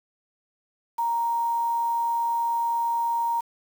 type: tone with quantisation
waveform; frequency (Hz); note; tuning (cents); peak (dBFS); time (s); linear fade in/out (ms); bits
sine; 932.3; A#5; 0; -22; 0.98-3.41; 10; 7
effects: none